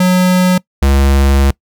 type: tone pair in turn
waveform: square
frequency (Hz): 182.6 / 68.75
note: F#3 / C#2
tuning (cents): -23 / -14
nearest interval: octave + perfect fourth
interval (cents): 1691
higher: first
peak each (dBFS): -8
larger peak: neither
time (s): 0-0.58 / 0.82-1.51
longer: second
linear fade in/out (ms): 5
effects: noise-tail reverb RT60 0.1 s tail -23 dB re dry